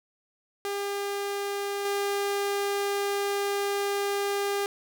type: tone with level steps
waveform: sawtooth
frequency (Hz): 402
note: G4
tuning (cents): +44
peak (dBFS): -25 / -22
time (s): 0.65-4.66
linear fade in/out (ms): 0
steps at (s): 1.85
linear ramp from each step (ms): 2
effects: none